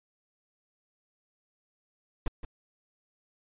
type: noise with echo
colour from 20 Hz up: brown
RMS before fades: -27 dBFS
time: 2.26-2.28 s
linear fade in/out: 2 ms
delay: 170 ms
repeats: 1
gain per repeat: -11 dB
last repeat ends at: 2.45 s
effects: resampled to 8000 Hz